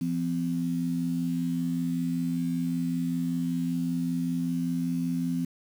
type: tone pair together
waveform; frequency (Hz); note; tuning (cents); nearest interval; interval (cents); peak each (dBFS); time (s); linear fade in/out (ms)
sine; 170.3 / 255.5; F3 / C4; -43 / -41; perfect fifth; 702; -29 / -28; 0.01-5.45; 5
effects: 8-bit